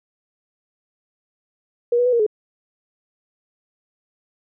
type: tone with pitch steps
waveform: sine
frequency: 477.8 / 488.4 / 498.6 / 469.7 / 424.9 Hz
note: A#4 / B4 / B4 / A#4 / G#4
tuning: +43 / -19 / +16 / +13 / +40 cents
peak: -14 dBFS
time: 1.92-2.265 s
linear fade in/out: 5 ms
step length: 69 ms
effects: none